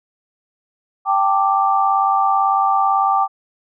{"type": "chord", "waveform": "sine", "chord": "G suspended second", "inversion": "none", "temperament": "just", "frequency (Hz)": [784, 882, 1176], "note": ["G5", "A5", "D6"], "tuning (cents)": [0, 4, 2], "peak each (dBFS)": [-16, -21, -17], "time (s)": [1.05, 3.28], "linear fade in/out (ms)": 50, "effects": []}